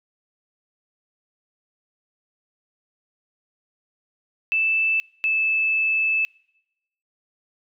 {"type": "tone pair in turn", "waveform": "sine", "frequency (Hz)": [2639, 2622], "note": ["E7", "E7"], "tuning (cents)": [1, -10], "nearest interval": "unison", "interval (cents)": 11, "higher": "first", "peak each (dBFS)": [-18, -18], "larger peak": "neither", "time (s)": [[4.52, 5], [5.24, 6.25]], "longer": "second", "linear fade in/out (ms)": 0, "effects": ["noise-tail reverb RT60 0.9 s tail -26 dB re dry"]}